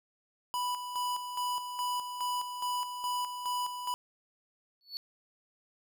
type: tone with tremolo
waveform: square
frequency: 987.8 Hz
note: B5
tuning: in tune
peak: -31 dBFS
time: 0.54-3.94 s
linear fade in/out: 0 ms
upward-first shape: square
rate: 2.4 Hz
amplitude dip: 55%
type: tone with exponential growth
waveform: triangle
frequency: 4435 Hz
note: C#8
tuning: in tune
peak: -31 dBFS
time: 4.81-4.97 s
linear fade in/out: 0 ms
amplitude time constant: 33 ms
effects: none